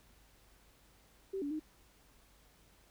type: tone with pitch steps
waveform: sine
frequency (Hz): 386.8 / 286.5 / 309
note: G4 / D4 / D#4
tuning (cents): -23 / -43 / -12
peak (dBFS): -35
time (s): 1.33-1.597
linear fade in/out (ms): 10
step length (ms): 89
effects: added 50 Hz sine -67 dBFS peak until 2.9 s + pink hiss -66 dBFS RMS until 2.9 s